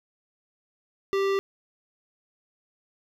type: tone with hard clipping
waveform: sine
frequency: 392 Hz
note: G4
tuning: in tune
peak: -24 dBFS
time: 1.13-1.39 s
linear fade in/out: 0 ms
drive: 17 dB
effects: none